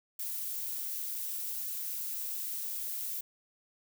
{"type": "noise", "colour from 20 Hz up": "violet", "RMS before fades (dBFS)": -37, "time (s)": [0.19, 3.21], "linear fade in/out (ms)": 5, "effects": []}